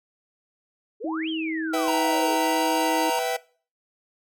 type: exponential two-way sweep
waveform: sine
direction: up then down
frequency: 390.4 to 3300 to 390.4 Hz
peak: -31 dBFS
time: 1-2.36 s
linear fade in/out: 20 ms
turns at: 1.29 s
type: tone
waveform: sine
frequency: 320 Hz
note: D#4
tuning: 49 cents sharp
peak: -26 dBFS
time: 1.04-3.1 s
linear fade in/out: 5 ms
type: chord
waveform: 45% pulse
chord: E minor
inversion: second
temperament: equal with one note detuned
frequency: 493.9 / 659.3 / 772.8 Hz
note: B4 / E5 / G5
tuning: 0 / 0 / -25 cents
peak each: -28 dBFS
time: 1.73-3.37 s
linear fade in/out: 10 ms
type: tone with vibrato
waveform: square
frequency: 932.3 Hz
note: A#5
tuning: in tune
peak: -26 dBFS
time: 1.88-3.19 s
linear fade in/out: 0 ms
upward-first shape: sine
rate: 1.6 Hz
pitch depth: 8 cents each way
effects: noise-tail reverb RT60 0.4 s tail -20 dB re dry